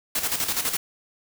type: noise with tremolo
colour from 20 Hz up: white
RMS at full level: -24 dBFS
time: 0.15-0.77 s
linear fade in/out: 5 ms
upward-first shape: square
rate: 12 Hz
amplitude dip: 60%
effects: none